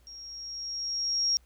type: tone with level ramp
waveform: sine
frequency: 5588 Hz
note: F8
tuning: in tune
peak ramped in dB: -43 to -22 dBFS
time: 0.07-1.37 s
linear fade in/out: 0 ms
effects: added 60 Hz sine -58 dBFS peak until 1.45 s + pink hiss -67 dBFS RMS until 1.45 s